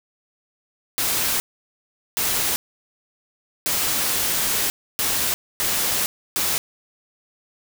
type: noise bursts at uneven times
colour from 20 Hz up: white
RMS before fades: -22 dBFS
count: 6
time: 0.98-1.4 / 2.17-2.56 / 3.66-4.7 / 4.99-5.34 / 5.6-6.06 / 6.36-6.58 s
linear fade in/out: 0 ms
effects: none